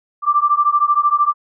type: beating tone pair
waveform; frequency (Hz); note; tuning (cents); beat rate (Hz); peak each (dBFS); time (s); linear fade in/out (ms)
sine; 1171 / 1184; D6 / D6; -5 / +14; 13; -15; 0.22-1.34; 50
effects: none